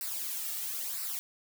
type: noise with flanger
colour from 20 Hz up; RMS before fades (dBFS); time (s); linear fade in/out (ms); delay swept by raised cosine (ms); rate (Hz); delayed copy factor
blue; -36; 0.01-1.19; 0; 0.3 to 2; 1; -0.65
effects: none

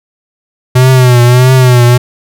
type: tone with vibrato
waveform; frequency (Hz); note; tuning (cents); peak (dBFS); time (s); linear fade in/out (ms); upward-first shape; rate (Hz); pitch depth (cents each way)
square; 125.5; B2; +28; -3; 0.75-1.98; 10; triangle; 1.6; 79
effects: none

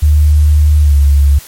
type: tone with pitch glide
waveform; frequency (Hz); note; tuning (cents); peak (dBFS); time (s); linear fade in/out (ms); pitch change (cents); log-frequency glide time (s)
sine; 75 to 70.79; D2 to C#2; +37 to +37; -4; 0.02-1.39; 10; -100; 0.81-0.96
effects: white hiss -34 dBFS RMS until 1.47 s + MP3 64 kbps

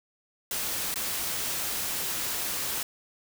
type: noise with dropouts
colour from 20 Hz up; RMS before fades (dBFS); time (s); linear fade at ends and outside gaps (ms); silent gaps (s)
white; -31; 0.51-2.83; 2; 0.942-0.958
effects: none

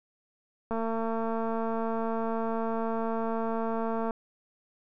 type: click train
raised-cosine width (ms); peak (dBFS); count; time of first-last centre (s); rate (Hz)
1; -19; 769; 0.71-4.108; 226
effects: none

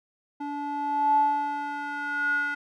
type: tone with band-pass filter sweep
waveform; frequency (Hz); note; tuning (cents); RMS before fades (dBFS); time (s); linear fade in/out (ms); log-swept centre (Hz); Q
square; 288.6; D4; -30; -27; 0.4-2.55; 10; 620 to 1600; 10
effects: none

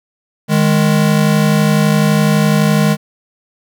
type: tone pair together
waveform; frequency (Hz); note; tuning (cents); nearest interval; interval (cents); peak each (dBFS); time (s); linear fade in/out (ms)
square; 155 / 206.9; D#3 / G#3; -6 / -6; perfect fourth; 500; -13; 0.48-2.97; 50
effects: 8-bit

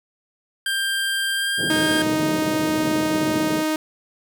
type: tone with pitch glide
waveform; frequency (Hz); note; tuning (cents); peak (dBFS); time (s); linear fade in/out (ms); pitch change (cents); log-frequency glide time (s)
25% pulse; 1587 to 1599.9; G6 to G6; +21 to +35; -17; 0.66-2.02; 2; +14; 1.34-1.5
type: band-pass noise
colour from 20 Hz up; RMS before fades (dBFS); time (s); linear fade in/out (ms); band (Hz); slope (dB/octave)
pink; -28; 1.57-3.64; 50; 130 to 520; 24
type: tone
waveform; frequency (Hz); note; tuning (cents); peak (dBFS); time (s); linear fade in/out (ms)
sawtooth; 311.1; D#4; 0; -16; 1.7-3.76; 2
effects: none

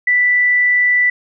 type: tone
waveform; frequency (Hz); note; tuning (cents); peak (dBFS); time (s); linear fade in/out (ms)
sine; 1975.5; B6; 0; -10; 0.07-1.1; 5
effects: none

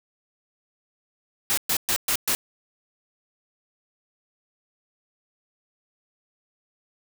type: noise bursts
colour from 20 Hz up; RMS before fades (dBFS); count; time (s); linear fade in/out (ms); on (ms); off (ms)
white; -23; 5; 1.5-2.35; 0; 74; 120
effects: none

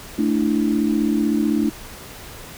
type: chord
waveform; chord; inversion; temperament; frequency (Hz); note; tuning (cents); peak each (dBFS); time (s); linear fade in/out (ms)
sine; A suspended fourth; none; equal; 220 / 293.7 / 329.6; A3 / D4 / E4; 0 / 0 / 0; -20 / -20 / -23; 0.18-1.7; 10
effects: pink hiss -38 dBFS RMS until 2.57 s

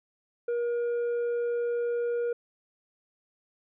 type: tone with tanh clipping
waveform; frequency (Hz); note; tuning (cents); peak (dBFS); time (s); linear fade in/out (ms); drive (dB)
sine; 475.8; A#4; +35; -27; 0.48-2.33; 5; 4
effects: none

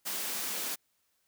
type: high-pass noise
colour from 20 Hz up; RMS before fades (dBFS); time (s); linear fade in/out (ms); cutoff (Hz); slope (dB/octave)
white; -35; 0.05-0.76; 20; 160; 96
effects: white hiss -75 dBFS RMS until 1.27 s

